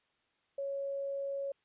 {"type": "tone", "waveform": "sine", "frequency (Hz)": 554.4, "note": "C#5", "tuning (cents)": 0, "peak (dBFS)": -34, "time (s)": [0.58, 1.52], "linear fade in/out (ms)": 5, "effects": ["white hiss -75 dBFS RMS until 1.64 s", "resampled to 8000 Hz"]}